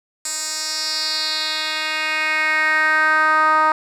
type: tone with band-pass filter sweep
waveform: 10% pulse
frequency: 311.2 Hz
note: D#4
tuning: in tune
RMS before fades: -19 dBFS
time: 0.25-3.72 s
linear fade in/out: 2 ms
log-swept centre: 7400 to 1100 Hz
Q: 3.2
effects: none